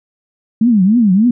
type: tone with vibrato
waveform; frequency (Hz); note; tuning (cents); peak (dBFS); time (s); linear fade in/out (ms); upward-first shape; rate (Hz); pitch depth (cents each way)
sine; 211.7; G#3; +33; -7; 0.61-1.31; 5; triangle; 3.4; 300
effects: none